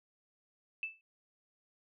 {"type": "tone with exponential decay", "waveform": "sine", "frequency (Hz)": 2637, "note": "E7", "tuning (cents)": 0, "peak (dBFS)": -31, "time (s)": [0.83, 1.01], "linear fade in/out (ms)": 1, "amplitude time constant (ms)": 37, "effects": []}